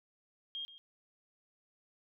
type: tone with echo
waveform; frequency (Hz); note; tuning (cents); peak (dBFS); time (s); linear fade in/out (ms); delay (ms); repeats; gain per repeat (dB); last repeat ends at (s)
sine; 3227; G7; +50; -38; 0.55-0.65; 0; 130; 1; -14; 0.78
effects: none